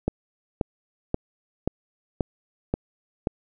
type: click train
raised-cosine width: 2 ms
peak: -9 dBFS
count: 7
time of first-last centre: 0.08-3.271 s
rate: 1.88 Hz
effects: none